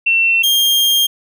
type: tone pair in turn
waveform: sine / 40% pulse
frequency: 2701 / 3212 Hz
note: E7 / G7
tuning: +42 / +41 cents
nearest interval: minor third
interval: 299 cents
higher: second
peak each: -10 dBFS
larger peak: neither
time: 0.06-0.43 / 0.43-1.07 s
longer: second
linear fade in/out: 10 ms
effects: none